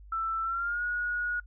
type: tone with pitch glide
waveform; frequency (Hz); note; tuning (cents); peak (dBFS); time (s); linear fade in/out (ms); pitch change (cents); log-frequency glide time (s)
sine; 1330 to 1450.4; E6 to F#6; +15 to -35; -28; 0.12-1.4; 5; +150; 0.43-0.83
effects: noise-tail reverb RT60 0.1 s tail -24 dB re dry + added 50 Hz sine -47 dBFS peak until 1.46 s